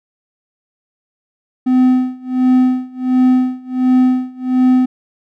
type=tone with tremolo; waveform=triangle; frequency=254.8 Hz; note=C4; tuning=46 cents flat; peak=-5 dBFS; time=1.66-4.86 s; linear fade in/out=10 ms; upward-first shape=sine; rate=1.4 Hz; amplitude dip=95%; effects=none